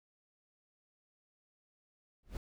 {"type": "noise with exponential growth", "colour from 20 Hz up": "brown", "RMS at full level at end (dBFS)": -34, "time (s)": [2.23, 2.37], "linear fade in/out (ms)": 2, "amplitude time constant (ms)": 29, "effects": []}